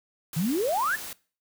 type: noise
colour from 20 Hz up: white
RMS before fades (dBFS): -38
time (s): 0.33-1.13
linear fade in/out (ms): 2
type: exponential sweep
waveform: sine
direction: up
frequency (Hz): 146.83 to 1815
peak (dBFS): -23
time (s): 0.36-0.96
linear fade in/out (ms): 10
effects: noise-tail reverb RT60 0.4 s tail -21 dB re dry